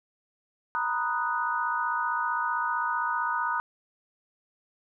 sine chord, B major seventh, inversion third, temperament equal, 932.3 / 987.8 / 1244.5 / 1480 Hz, A#5 / B5 / D#6 / F#6, 0 / 0 / 0 / 0 cents, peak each -31 / -33 / -30 / -31 dBFS, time 0.75-3.6 s, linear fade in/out 0 ms, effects none

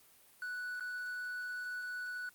triangle tone with dropouts, 1480 Hz, F#6, in tune, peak -36 dBFS, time 0.42-2.29 s, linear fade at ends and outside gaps 1 ms, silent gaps 0.797-0.807 s, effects white hiss -63 dBFS RMS until 2.34 s + Opus 32 kbps

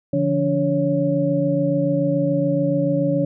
sine tone cluster, 144.5 / 171.5 / 286.7 / 556 Hz, D3 / F3 / D4 / C#5, -28 / -31 / -42 / +5 cents, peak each -24 / -24 / -21 / -21 dBFS, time 0.13-3.25 s, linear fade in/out 5 ms, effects none

